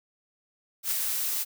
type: noise with ADSR envelope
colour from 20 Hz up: blue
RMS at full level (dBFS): -26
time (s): 0.83-1.45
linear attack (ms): 79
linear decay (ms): 19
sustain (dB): -3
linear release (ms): 31
effects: none